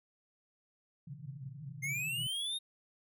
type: band-pass noise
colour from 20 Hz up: pink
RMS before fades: -45 dBFS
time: 1.07-2.27 s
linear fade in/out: 5 ms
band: 120 to 160 Hz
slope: 96 dB/octave
type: linear sweep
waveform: square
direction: up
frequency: 2093 to 3729 Hz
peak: -35 dBFS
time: 1.82-2.59 s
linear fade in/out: 20 ms
effects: none